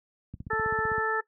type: click train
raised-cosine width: 5 ms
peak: -25 dBFS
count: 11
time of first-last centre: 0.34-0.981 s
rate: 15.6 Hz
type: harmonic tone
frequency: 440 Hz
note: A4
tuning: in tune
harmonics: 1 / 2 / 3 / 4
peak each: -30 / -33 / -30 / -30 dBFS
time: 0.5-1.21 s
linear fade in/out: 10 ms
effects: noise-tail reverb RT60 0.1 s tail -18 dB re dry + high-pass 60 Hz 12 dB/octave